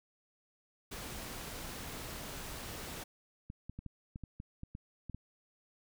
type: noise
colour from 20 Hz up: pink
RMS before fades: -44 dBFS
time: 0.91-3.04 s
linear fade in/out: 10 ms
type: clicks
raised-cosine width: 5 ms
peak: -31 dBFS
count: 11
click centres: 3.501 / 3.696 / 3.79 / 3.863 / 4.159 / 4.237 / 4.401 / 4.634 / 4.751 / 5.097 / 5.146 s
effects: none